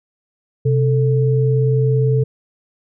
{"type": "tone pair together", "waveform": "sine", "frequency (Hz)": [130.45, 441.2], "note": ["C3", "A4"], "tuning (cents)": [-5, 5], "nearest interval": "octave + major sixth", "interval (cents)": 2110, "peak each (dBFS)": [-13, -19], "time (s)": [0.65, 2.24], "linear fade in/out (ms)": 10, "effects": []}